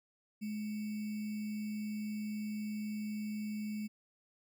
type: tone with sample-and-hold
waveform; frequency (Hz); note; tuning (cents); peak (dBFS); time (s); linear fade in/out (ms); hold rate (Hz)
sine; 211.9; G#3; +35; -36; 0.41-3.88; 20; 2450
effects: none